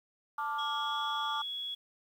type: chord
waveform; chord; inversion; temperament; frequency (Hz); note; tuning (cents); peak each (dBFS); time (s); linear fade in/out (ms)
sine; D minor; second; just; 881 / 1174.7 / 1409.6; A5 / D6 / F6; +2 / 0 / +16; -35 / -34 / -39; 0.38-1.42; 5
type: tone with pitch glide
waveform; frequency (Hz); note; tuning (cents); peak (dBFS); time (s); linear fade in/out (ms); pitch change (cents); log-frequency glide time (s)
sine; 3322 to 3359; G#7 to G#7; 0 to +19; -35; 0.58-1.75; 10; +19; 0.73-0.98
effects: tanh soft clip ceiling -25 dBFS + 10-bit